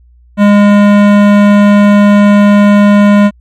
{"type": "tone with hard clipping", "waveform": "sine", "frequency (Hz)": 204.6, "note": "G#3", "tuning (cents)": -26, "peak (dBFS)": -4, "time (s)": [0.37, 3.31], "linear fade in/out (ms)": 50, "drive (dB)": 18, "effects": ["added 60 Hz sine -39 dBFS peak until 3.4 s", "MP3 64 kbps"]}